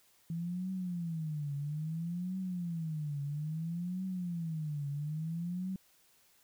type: tone with vibrato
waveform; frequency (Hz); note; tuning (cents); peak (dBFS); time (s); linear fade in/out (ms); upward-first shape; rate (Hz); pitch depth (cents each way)
sine; 163.5; E3; -14; -34; 0.3-5.76; 2; triangle; 0.6; 260
effects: white hiss -67 dBFS RMS until 6.43 s